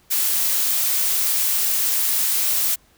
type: noise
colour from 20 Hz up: blue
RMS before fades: -20 dBFS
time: 0.1-2.76 s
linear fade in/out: 20 ms
effects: pink hiss -57 dBFS RMS until 2.97 s